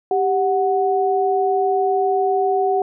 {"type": "tone pair together", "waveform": "sine", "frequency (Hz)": [392.5, 740], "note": ["G4", "F#5"], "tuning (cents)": [2, 0], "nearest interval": "major seventh", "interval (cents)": 1098, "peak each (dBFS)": -18, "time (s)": [0.11, 2.82], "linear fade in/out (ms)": 2, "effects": []}